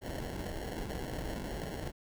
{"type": "noise with sample-and-hold", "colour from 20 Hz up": "pink", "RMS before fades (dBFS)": -39, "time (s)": [0.01, 1.92], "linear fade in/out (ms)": 50, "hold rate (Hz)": 1225, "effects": []}